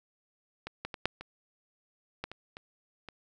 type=clicks; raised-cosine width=0.3 ms; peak=-22 / -19 / -22 / -10 / -26 / -19 / -26 / -27 / -27 dBFS; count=9; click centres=0.67 / 0.85 / 0.942 / 1.056 / 1.21 / 2.24 / 2.316 / 2.569 / 3.087 s; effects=none